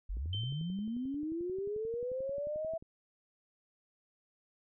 sine linear sweep, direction up, 39.42 to 661 Hz, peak -34 dBFS, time 0.09-2.78 s, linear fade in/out 10 ms
click train, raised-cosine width 3 ms, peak -39 dBFS, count 31, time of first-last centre 0.17-2.825 s, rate 11.3 Hz
sine tone with exponential decay, 3100 Hz, G7, 20 cents flat, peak -36 dBFS, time 0.33-1.16 s, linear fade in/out 2 ms, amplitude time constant 180 ms
effects none

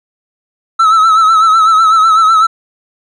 triangle tone with vibrato, 1305 Hz, E6, 18 cents flat, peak -3 dBFS, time 0.79-2.47 s, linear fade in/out 10 ms, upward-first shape sine, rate 8 Hz, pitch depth 54 cents each way, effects resampled to 24000 Hz

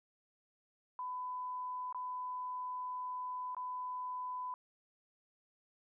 sine tone with dropouts, 1002 Hz, B5, 25 cents sharp, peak -38 dBFS, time 0.99-4.54 s, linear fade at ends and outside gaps 1 ms, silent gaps 1.926-1.946 / 3.548-3.567 s, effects none

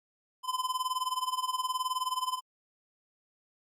square tone with tremolo, 1020 Hz, C6, 44 cents flat, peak -27 dBFS, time 0.43-2.41 s, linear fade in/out 50 ms, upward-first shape sine, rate 19 Hz, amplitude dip 85%, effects MP3 64 kbps

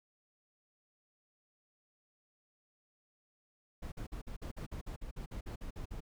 brown noise bursts, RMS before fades -42 dBFS, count 15, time 3.82-6.006 s, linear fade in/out 10 ms, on 100 ms, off 49 ms, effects none

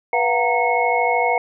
sine tone cluster, 487.7 / 692 / 745 / 927 / 2183 Hz, B4 / F5 / F#5 / A#5 / C#7, -22 / -16 / +12 / -10 / -27 cents, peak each -22 dBFS, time 0.13-1.38 s, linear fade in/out 2 ms, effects none

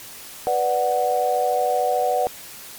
sine chord, B minor, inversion none, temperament equal, 493.9 / 587.3 / 740 Hz, B4 / D5 / F#5, 0 / 0 / 0 cents, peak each -23 / -24 / -20 dBFS, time 0.47-2.27 s, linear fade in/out 0 ms, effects white hiss -39 dBFS RMS until 2.78 s + MP3 96 kbps

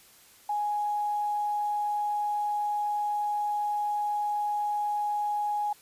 sine tone with quantisation, 832 Hz, G#5, 3 cents sharp, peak -26 dBFS, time 0.49-5.73 s, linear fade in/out 5 ms, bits 9, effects white hiss -56 dBFS RMS until 5.81 s + resampled to 32000 Hz

